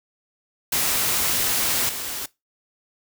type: noise with level steps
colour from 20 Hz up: white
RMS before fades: -22 / -30 dBFS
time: 0.72-2.26 s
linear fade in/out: 5 ms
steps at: 1.89 s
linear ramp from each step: 2 ms
effects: noise-tail reverb RT60 0.2 s tail -20 dB re dry